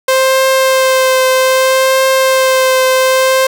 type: tone with vibrato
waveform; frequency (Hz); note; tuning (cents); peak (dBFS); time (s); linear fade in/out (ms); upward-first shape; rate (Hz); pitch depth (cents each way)
sawtooth; 523.3; C5; 0; -4; 0.08-3.47; 5; triangle; 0.63; 18
effects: none